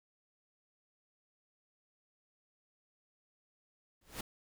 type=noise with exponential growth; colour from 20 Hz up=pink; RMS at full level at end=-36 dBFS; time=4.01-4.21 s; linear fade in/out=5 ms; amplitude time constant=42 ms; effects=none